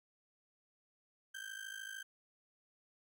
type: ring-modulated tone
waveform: 35% pulse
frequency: 1568 Hz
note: G6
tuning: in tune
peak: -40 dBFS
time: 1.34-2.03 s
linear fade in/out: 10 ms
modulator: 26.7 Hz
effects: none